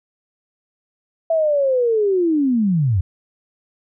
sine linear sweep, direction down, 664 to 82.6 Hz, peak -14 dBFS, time 1.3-3.01 s, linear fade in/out 5 ms, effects none

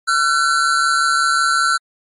square tone pair together, 1357 / 1502.2 Hz, E6 / F#6, +50 / +26 cents, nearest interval major second, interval 176 cents, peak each -16 / -18 dBFS, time 0.07-1.78 s, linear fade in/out 20 ms, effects MP3 48 kbps

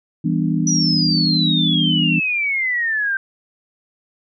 sine chord, E minor seventh, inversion none, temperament just, 164.81 / 197.78 / 247.2 / 296.7 Hz, E3 / G3 / B3 / D4, 0 / +16 / +2 / +18 cents, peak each -19 / -23 / -22 / -23 dBFS, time 0.24-2.2 s, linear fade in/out 10 ms
sine exponential sweep, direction down, 5920 to 1556 Hz, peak -17 dBFS, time 0.67-3.17 s, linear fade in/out 2 ms
effects none

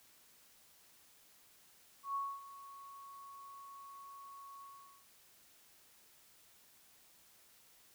sine tone with ADSR envelope, 1108.7 Hz, C#6, in tune, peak -34 dBFS, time 2.03-5.06 s, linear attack 120 ms, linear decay 250 ms, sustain -16 dB, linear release 440 ms, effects white hiss -65 dBFS RMS until 7.94 s

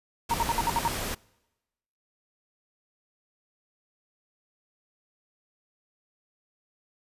pink noise, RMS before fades -32 dBFS, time 0.29-1.15 s, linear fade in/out 10 ms
sine tone bursts, 932.3 Hz, A#5, in tune, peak -22 dBFS, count 7, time 0.31-0.878 s, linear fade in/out 0 ms, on 28 ms, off 62 ms
effects noise-tail reverb RT60 1.0 s tail -25 dB re dry + resampled to 32000 Hz

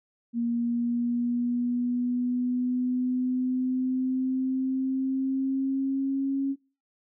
sine linear sweep, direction up, 234.6 to 274.2 Hz, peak -24 dBFS, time 0.33-6.56 s, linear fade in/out 50 ms, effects noise-tail reverb RT60 0.3 s tail -18 dB re dry

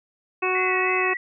harmonic tone, 370 Hz, F#4, in tune, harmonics 1 / 2 / 3 / 4 / 5 / 6 / 7, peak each -25 / -30 / -27 / -34 / -36 / -33 / -25 dBFS, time 0.42-1.14 s, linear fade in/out 10 ms
sine tone with vibrato, 1975.5 Hz, B6, in tune, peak -26 dBFS, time 0.55-1.17 s, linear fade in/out 2 ms, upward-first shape sine, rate 3.2 Hz, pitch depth 62 cents each way
effects none

